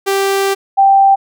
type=tone pair in turn; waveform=sawtooth / sine; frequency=392 / 784 Hz; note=G4 / G5; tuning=0 / 0 cents; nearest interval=octave; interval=1200 cents; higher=second; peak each=-8 / -5 dBFS; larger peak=second; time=0.06-0.55 / 0.77-1.16 s; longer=first; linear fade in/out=20 ms; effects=none